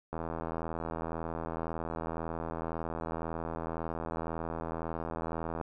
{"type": "click train", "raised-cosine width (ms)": 1, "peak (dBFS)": -22, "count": 450, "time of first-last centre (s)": [0.13, 5.612], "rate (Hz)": 81.9, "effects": []}